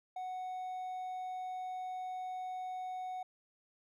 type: tone with hard clipping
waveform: triangle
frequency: 740 Hz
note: F#5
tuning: in tune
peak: -39 dBFS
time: 0.16-3.23 s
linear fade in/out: 5 ms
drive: 5 dB
effects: none